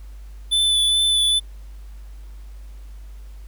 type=tone with vibrato; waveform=square; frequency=3495 Hz; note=A7; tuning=12 cents flat; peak=-16 dBFS; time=0.51-1.4 s; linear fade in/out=20 ms; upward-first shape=sine; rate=2.4 Hz; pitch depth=16 cents each way; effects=added 50 Hz sine -35 dBFS peak until 3.47 s + pink hiss -56 dBFS RMS until 3.47 s